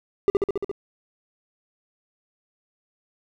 triangle tone with echo, 399.1 Hz, G4, 31 cents sharp, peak -12 dBFS, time 0.28-0.3 s, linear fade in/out 0 ms, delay 69 ms, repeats 6, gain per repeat -2 dB, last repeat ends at 0.714 s, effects none

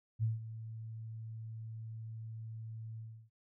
sine tone with ADSR envelope, 111.7 Hz, A2, 27 cents sharp, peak -28 dBFS, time 0.19-3.3 s, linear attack 41 ms, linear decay 160 ms, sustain -14 dB, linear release 320 ms, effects none

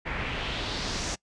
pink noise with low-pass filter sweep, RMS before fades -32 dBFS, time 0.05-1.16 s, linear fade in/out 20 ms, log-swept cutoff 2000 to 6800 Hz, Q 2.3, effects noise-tail reverb RT60 0.1 s tail -23 dB re dry + resampled to 22050 Hz

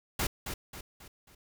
pink noise with echo, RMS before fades -30 dBFS, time 0.19-0.27 s, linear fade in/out 5 ms, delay 270 ms, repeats 4, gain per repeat -7 dB, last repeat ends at 1.35 s, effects none

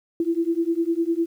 sine beating tone pair, 329.6 / 339.5 Hz, E4 / F4, 0 / -49 cents, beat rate 9.9 Hz, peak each -23 dBFS, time 0.2-1.26 s, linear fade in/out 2 ms, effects 9-bit

